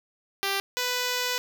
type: tone pair in turn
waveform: 5% pulse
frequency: 393.8 / 496.2 Hz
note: G4 / B4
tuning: +8 / +8 cents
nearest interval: major third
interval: 400 cents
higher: second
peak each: -14 dBFS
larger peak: neither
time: 0.43-0.6 / 0.77-1.38 s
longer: second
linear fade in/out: 0 ms
effects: none